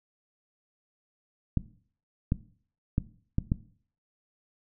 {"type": "clicks", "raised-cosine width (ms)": 5, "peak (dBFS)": -12, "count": 5, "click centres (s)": [1.573, 2.321, 2.981, 3.384, 3.519], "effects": ["noise-tail reverb RT60 0.5 s tail -17 dB re dry"]}